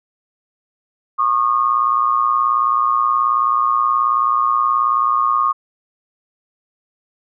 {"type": "tone pair together", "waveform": "sine", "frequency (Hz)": [1096.3, 1215], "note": ["C#6", "D#6"], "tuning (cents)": [-20, -42], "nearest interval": "major second", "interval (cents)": 178, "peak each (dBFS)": -16, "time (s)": [1.18, 5.53], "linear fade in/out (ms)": 20, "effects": []}